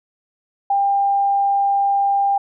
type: tone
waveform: sine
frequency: 797 Hz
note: G5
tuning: 28 cents sharp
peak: -14 dBFS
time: 0.7-2.38 s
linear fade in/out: 5 ms
effects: none